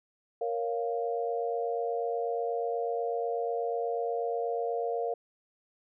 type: chord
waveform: sine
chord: Bb minor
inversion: none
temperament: equal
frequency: 466.2 / 554.4 / 698.5 Hz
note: Bb4 / Db5 / F5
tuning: 0 / 0 / 0 cents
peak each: -31 / -37 / -33 dBFS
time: 0.41-5.14 s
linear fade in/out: 5 ms
effects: none